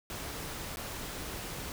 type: noise with dropouts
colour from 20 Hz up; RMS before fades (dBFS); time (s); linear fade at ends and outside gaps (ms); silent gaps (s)
pink; -40; 0.1-1.72; 1; 0.76-0.77
effects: none